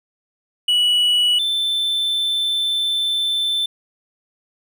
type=tone pair in turn; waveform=triangle; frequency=2939 / 3537 Hz; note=F#7 / A7; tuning=-12 / +8 cents; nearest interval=minor third; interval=320 cents; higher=second; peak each=-12 / -16 dBFS; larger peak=first; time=0.68-1.39 / 1.39-3.66 s; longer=second; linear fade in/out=5 ms; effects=none